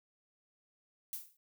violet noise with exponential decay, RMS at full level -37 dBFS, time 1.13-1.37 s, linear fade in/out 1 ms, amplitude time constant 52 ms, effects none

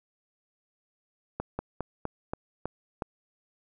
slowing click train, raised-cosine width 1 ms, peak -17 dBFS, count 7, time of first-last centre 1.4-3.022 s, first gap 190 ms, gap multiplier 1.14, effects none

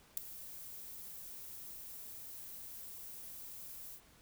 violet noise with ADSR envelope, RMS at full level -30 dBFS, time 0.17-4.01 s, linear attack 4 ms, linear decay 7 ms, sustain -19 dB, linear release 72 ms, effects pink hiss -64 dBFS RMS until 4.21 s

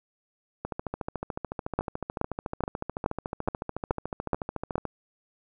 two click trains, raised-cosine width 1 ms, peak -17 / -10 dBFS, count 59 / 8, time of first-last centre 0.65-4.853 / 1.79-4.756 s, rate 13.8 / 2.36 Hz, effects none

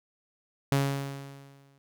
sawtooth tone with exponential decay, 138.59 Hz, C#3, in tune, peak -17 dBFS, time 0.72-1.78 s, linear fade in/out 0 ms, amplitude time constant 230 ms, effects none

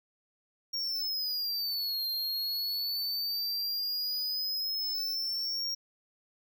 square exponential two-way sweep, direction down then up, 5588 to 4186 to 5588 Hz, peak -31 dBFS, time 0.73-5.75 s, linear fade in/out 10 ms, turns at 2.07 s, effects none

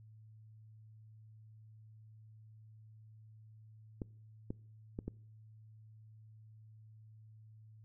clicks, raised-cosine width 3 ms, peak -26 dBFS, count 4, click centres 4.018 / 4.505 / 4.989 / 5.08 s, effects noise-tail reverb RT60 0.6 s tail -24 dB re dry + added 109 Hz sine -55 dBFS peak until 7.84 s

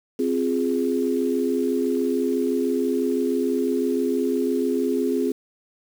sine chord, F minor, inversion second, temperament equal, 261.6 / 349.2 / 415.3 Hz, C4 / F4 / Ab4, 0 / 0 / 0 cents, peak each -23 / -26 / -24 dBFS, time 0.19-5.32 s, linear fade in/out 5 ms, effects 7-bit

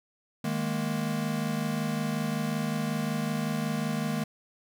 square chord, D# suspended fourth, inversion none, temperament equal, 155.56 / 207.7 / 233.1 Hz, D#3 / G#3 / A#3, 0 / 0 / 0 cents, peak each -33 dBFS, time 0.44-4.24 s, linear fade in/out 5 ms, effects none

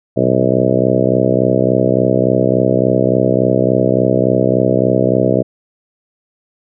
harmonic tone with a mistuned harmonic, 63.5 Hz, B1, 49 cents sharp, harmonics 2 / 3 / 4 / 5 / 6 / 7 / 8 / 9 / 10, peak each -19 / -19 / -19 / -19 / -19 / -19 / -19 / -19 / -19 dBFS, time 0.16-5.43 s, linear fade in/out 20 ms, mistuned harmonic 2, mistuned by -78 cents, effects none

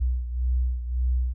sine beating tone pair, 61.74 / 63.54 Hz, B1 / B1, 0 / +50 cents, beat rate 1.8 Hz, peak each -23 / -29 dBFS, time 0-1.34 s, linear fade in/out 20 ms, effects none

